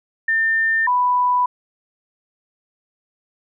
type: tone pair in turn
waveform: sine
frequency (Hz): 1800 / 990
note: A6 / B5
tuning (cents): +39 / +4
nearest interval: minor seventh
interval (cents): 1035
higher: first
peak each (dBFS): -15 / -14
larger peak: second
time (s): 0.28-0.87 / 0.87-1.46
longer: neither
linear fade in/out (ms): 5
effects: none